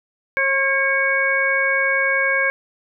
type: harmonic tone with a mistuned harmonic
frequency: 541 Hz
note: C#5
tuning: 42 cents flat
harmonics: 1 / 2 / 3 / 4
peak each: -24 / -27 / -19 / -20 dBFS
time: 0.37-2.5 s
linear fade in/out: 0 ms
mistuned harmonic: 4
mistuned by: +50 cents
effects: none